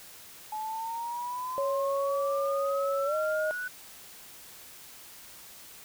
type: exponential sweep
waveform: sine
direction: up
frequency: 854 to 1496 Hz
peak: -32 dBFS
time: 0.52-3.68 s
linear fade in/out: 5 ms
type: tone with pitch glide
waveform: sine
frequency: 554.4 to 622.3 Hz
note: C#5 to D#5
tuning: 0 to 0 cents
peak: -27 dBFS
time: 1.58-3.51 s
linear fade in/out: 0 ms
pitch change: +200 cents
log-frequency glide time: 3.05-3.15 s
effects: white hiss -49 dBFS RMS until 5.84 s